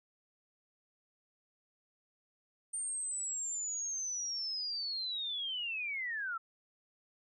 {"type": "linear sweep", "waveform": "sine", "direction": "down", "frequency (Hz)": [8870, 1303], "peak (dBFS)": -35, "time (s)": [2.73, 6.38], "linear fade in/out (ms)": 10, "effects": []}